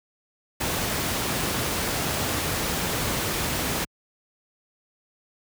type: noise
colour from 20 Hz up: pink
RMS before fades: -26 dBFS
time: 0.6-3.85 s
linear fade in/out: 10 ms
effects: high-pass 60 Hz 12 dB/octave